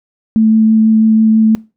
sine tone with vibrato, 220 Hz, A3, in tune, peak -6 dBFS, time 0.36-1.55 s, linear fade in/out 0 ms, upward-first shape triangle, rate 6.1 Hz, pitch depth 12 cents each way, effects noise-tail reverb RT60 0.3 s tail -23 dB re dry

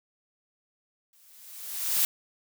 blue noise with exponential growth, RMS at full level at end -22 dBFS, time 1.13-2.05 s, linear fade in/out 1 ms, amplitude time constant 200 ms, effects none

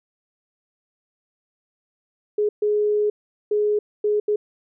sine tone bursts at uneven times, 418.8 Hz, G#4, 15 cents sharp, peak -17 dBFS, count 5, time 2.38-2.49 / 2.62-3.1 / 3.51-3.79 / 4.04-4.2 / 4.28-4.36 s, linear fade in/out 5 ms, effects none

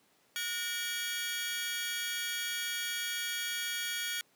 sawtooth tone cluster, 1449 / 1835 / 2311 / 3297 Hz, F#6 / A#6 / D7 / G#7, -37 / -28 / -28 / -13 cents, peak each -36 / -38 / -37 / -34 dBFS, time 0.36-4.21 s, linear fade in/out 0 ms, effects pink hiss -68 dBFS RMS until 4.35 s + high-pass 200 Hz 12 dB/octave

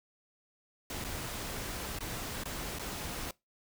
pink noise with dropouts, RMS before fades -39 dBFS, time 0.9-3.31 s, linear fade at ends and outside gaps 2 ms, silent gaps 1.042-1.046 / 1.988-2.006 / 2.437-2.455 / 2.787-2.794 s, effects noise-tail reverb RT60 0.2 s tail -22 dB re dry

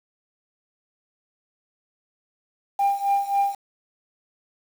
sine tone with tremolo, 798 Hz, G5, 31 cents sharp, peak -14 dBFS, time 2.79-3.55 s, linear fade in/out 5 ms, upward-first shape triangle, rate 3.7 Hz, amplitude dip 90%, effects tanh soft clip ceiling -15 dBFS + 7-bit

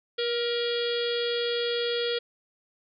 harmonic tone with a mistuned harmonic, 475.8 Hz, A#4, 35 cents sharp, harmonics 1 / 3 / 4 / 5 / 6 / 7 / 8 / 9 / 10, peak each -27 / -37 / -40 / -42 / -41 / -32 / -43 / -40 / -42 dBFS, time 0.18-2.19 s, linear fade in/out 10 ms, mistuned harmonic 3, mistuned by -30 cents, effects none

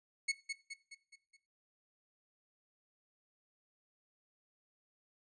sawtooth tone with echo, 2200 Hz, C#7, 14 cents flat, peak -27 dBFS, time 0.28-0.32 s, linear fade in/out 10 ms, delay 210 ms, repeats 5, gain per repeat -6 dB, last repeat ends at 1.37 s, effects noise-tail reverb RT60 0.4 s tail -18 dB re dry + resampled to 22050 Hz

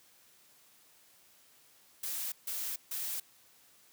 blue noise bursts, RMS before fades -37 dBFS, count 3, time 2.03-3.2 s, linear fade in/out 5 ms, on 290 ms, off 150 ms, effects white hiss -63 dBFS RMS until 3.92 s + high-pass 80 Hz 12 dB/octave

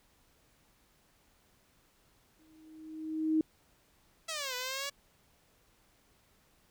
sine tone with exponential growth, 314.7 Hz, D#4, 20 cents sharp, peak -23 dBFS, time 2.39-3.41 s, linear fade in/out 2 ms, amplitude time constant 220 ms
5% pulse exponential two-way sweep, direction down then up, 666 to 493.9 to 570 Hz, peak -24 dBFS, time 4.28-4.9 s, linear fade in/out 10 ms, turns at 4.55 s
effects pink hiss -68 dBFS RMS until 6.7 s

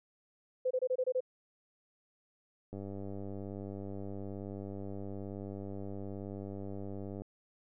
sine tone bursts, 510 Hz, C5, 44 cents flat, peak -28 dBFS, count 7, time 0.65-1.206 s, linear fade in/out 10 ms, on 58 ms, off 25 ms
click train, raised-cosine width 2 ms, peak -30 dBFS, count 445, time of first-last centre 2.73-7.219 s, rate 98.9 Hz
effects none

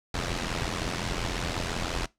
pink noise with amplitude modulation, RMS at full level -27 dBFS, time 0.14-2.06 s, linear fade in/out 5 ms, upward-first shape sine, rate 85.7 Hz, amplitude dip 75%, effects noise-tail reverb RT60 0.2 s tail -21 dB re dry + low-pass 6000 Hz 12 dB/octave

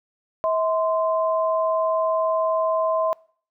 sine tone pair together, 644 / 1037.2 Hz, E5 / C6, -41 / -15 cents, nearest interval minor sixth, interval 826 cents, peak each -20 / -24 dBFS, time 0.44-3.13 s, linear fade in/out 0 ms, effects noise-tail reverb RT60 0.5 s tail -24 dB re dry

